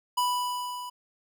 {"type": "tone with level ramp", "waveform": "square", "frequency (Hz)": 987.8, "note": "B5", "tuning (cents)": 0, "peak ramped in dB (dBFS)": [-23, -37], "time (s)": [0.17, 0.9], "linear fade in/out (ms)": 10, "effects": []}